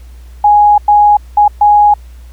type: tone bursts at uneven times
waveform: sine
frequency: 830 Hz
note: G#5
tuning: 1 cent flat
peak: -3 dBFS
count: 4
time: 0.44-0.78 / 0.88-1.17 / 1.37-1.48 / 1.61-1.94 s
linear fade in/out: 5 ms
effects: added 60 Hz sine -30 dBFS peak until 2.32 s + pink hiss -48 dBFS RMS until 2.32 s